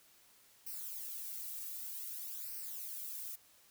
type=noise with flanger; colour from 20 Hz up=violet; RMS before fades=-44 dBFS; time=0.66-3.36 s; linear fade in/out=10 ms; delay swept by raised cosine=0.28 to 1.98 ms; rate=0.53 Hz; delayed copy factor=-0.9; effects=white hiss -65 dBFS RMS until 3.7 s